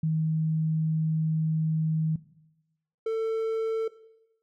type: tone pair in turn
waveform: sine / triangle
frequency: 158.3 / 446.4 Hz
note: D#3 / A4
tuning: +30 / +25 cents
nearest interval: octave + tritone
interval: 1795 cents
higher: second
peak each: -23 dBFS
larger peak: neither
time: 0.03-2.16 / 3.06-3.88 s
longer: first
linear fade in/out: 5 ms
effects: noise-tail reverb RT60 0.9 s tail -17 dB re dry